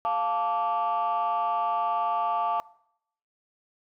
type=chord; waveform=sine; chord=D minor; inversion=first; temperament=equal with one note detuned; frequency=698.5 / 880 / 1162.5 Hz; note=F5 / A5 / D6; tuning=0 / 0 / -18 cents; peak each=-27 / -26 / -27 dBFS; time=0.05-2.6 s; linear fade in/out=0 ms; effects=noise-tail reverb RT60 0.7 s tail -22 dB re dry + tanh soft clip ceiling -19 dBFS